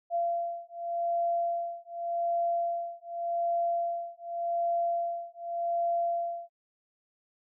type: beating tone pair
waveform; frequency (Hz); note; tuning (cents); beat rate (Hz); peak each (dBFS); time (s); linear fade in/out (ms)
sine; 685 / 685.86; F5 / F5; -34 / -32; 0.86; -31; 0.1-6.5; 50
effects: none